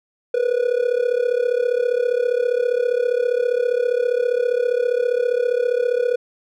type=tone with amplitude modulation; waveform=triangle; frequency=488.1 Hz; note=B4; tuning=20 cents flat; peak=-11 dBFS; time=0.34-6.16 s; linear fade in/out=5 ms; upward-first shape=sine; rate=35 Hz; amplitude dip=85%; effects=none